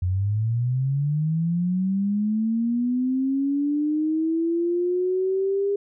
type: linear sweep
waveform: sine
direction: up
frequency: 87.7 to 404.8 Hz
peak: -20 dBFS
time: 0.02-5.76 s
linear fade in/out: 5 ms
effects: none